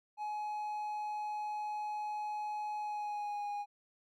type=tone with pitch glide; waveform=triangle; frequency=843 to 821.8 Hz; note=G#5 to G#5; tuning=+26 to -18 cents; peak=-34 dBFS; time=0.17-3.66 s; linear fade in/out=50 ms; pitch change=-44 cents; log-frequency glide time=2.78-3.5 s; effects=none